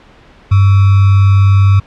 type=tone with sample-and-hold; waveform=sine; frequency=98 Hz; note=G2; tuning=in tune; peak=-4 dBFS; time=0.51-1.8 s; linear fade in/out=10 ms; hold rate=1225 Hz; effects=pink hiss -42 dBFS RMS until 1.86 s + low-pass 3000 Hz 12 dB/octave